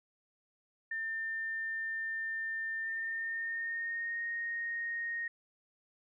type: tone with pitch glide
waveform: sine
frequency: 1800 to 1860.3 Hz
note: A6 to A#6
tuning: +39 to -4 cents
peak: -34 dBFS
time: 0.91-5.28 s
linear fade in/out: 5 ms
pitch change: +57 cents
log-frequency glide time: 2.79-4.23 s
effects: none